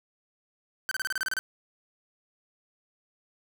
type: tone bursts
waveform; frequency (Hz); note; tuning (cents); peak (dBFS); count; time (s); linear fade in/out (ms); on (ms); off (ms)
45% pulse; 1541; G6; -30; -27; 10; 0.89-1.39; 0; 23; 30
effects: none